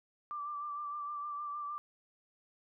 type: tone with vibrato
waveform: sine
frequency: 1174.7 Hz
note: D6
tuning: in tune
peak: -37 dBFS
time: 0.31-1.78 s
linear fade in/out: 0 ms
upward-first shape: sine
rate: 6.5 Hz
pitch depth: 30 cents each way
effects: none